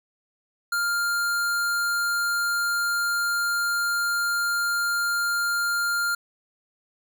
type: tone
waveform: square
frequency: 1400 Hz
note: F6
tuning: 4 cents sharp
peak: -23 dBFS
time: 0.72-6.15 s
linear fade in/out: 5 ms
effects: none